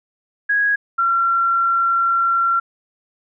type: tone pair in turn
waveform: sine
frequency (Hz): 1656 / 1365.5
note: G#6 / F6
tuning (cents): -5 / -39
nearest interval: minor third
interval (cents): 334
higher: first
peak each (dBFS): -14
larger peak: neither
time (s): 0.49-0.76 / 0.98-2.6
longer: second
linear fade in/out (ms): 10
effects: none